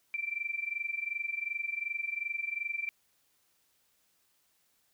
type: tone with amplitude modulation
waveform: sine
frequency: 2349 Hz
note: D7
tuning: in tune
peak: -29 dBFS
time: 0.14-2.89 s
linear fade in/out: 0 ms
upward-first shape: sine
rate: 22.7 Hz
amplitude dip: 85%
effects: white hiss -72 dBFS RMS until 4.93 s